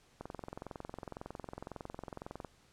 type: click train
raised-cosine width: 1 ms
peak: -28 dBFS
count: 50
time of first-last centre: 0.21-2.447 s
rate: 21.9 Hz
effects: pink hiss -66 dBFS RMS until 2.72 s + low-pass 9000 Hz 12 dB/octave